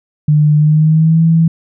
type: tone with pitch glide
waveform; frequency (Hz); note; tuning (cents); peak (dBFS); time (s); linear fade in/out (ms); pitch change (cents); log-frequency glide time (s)
sine; 150.2 to 163.79; D3 to E3; +39 to -11; -6; 0.28-1.48; 5; +150; 0.57-1.22
effects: none